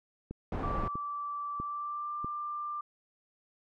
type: click train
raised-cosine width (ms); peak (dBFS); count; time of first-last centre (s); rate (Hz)
3; -26; 4; 0.31-2.245; 1.55
type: low-pass noise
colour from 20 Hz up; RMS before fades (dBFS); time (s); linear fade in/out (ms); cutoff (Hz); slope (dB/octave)
pink; -34; 0.52-0.88; 2; 1000; 12
type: tone with pitch glide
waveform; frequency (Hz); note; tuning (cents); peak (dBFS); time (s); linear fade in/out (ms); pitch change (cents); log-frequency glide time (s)
sine; 1163 to 1187.4; D6 to D6; -17 to +19; -34; 0.63-2.81; 5; +36; 1.57-2.15
effects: none